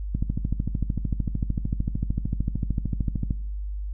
click train, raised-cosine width 5 ms, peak -13 dBFS, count 43, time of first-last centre 0.15-3.308 s, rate 13.3 Hz, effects noise-tail reverb RT60 0.6 s tail -18 dB re dry + added 50 Hz sine -28 dBFS peak until 3.93 s

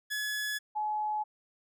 sawtooth / sine tone pair in turn, 1700 / 850 Hz, G#6 / G#5, +40 / +40 cents, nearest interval octave, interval 1200 cents, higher first, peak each -28 / -29 dBFS, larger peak first, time 0.1-0.59 / 0.75-1.24 s, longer neither, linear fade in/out 20 ms, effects none

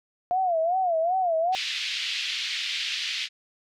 sine tone with vibrato, 698.5 Hz, F5, in tune, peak -21 dBFS, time 0.31-1.55 s, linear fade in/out 0 ms, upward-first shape sine, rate 2.6 Hz, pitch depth 150 cents each way
white band-pass noise, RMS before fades -30 dBFS, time 1.52-3.29 s, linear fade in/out 50 ms, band 2200 to 4100 Hz, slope 24 dB/octave
effects none

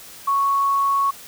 sine tone, 1108.7 Hz, C#6, in tune, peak -16 dBFS, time 0.27-1.11 s, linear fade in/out 10 ms, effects white hiss -41 dBFS RMS until 1.27 s

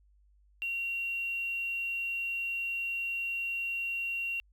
sine tone with quantisation, 2750 Hz, F7, 27 cents flat, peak -31 dBFS, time 0.62-4.4 s, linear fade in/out 0 ms, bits 9, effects added 50 Hz sine -61 dBFS peak until 4.52 s

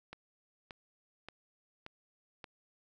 click train, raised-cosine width 0.3 ms, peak -29 dBFS, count 5, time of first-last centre 0.13-2.442 s, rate 1.73 Hz, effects none

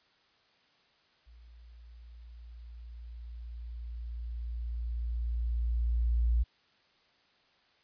sine tone with level ramp, 58.27 Hz, A#1, in tune, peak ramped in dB -52 to -23 dBFS, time 1.26-6.44 s, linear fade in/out 20 ms, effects white hiss -67 dBFS RMS until 7.83 s + resampled to 11025 Hz

